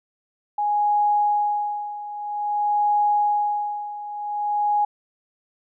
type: tone with tremolo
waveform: sine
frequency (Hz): 830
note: G#5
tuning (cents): -1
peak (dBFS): -16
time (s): 0.58-4.85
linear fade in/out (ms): 5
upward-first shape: sine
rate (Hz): 0.51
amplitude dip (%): 80
effects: none